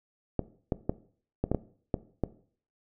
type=clicks; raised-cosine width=2 ms; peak=-13 dBFS; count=8; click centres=0.393 / 0.722 / 0.895 / 1.44 / 1.516 / 1.547 / 1.942 / 2.237 s; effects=noise-tail reverb RT60 0.5 s tail -17 dB re dry